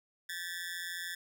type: tone with amplitude modulation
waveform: sawtooth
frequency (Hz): 1742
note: A6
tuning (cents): -18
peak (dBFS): -30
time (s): 0.29-1.15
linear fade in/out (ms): 5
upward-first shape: sine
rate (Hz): 174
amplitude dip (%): 100
effects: none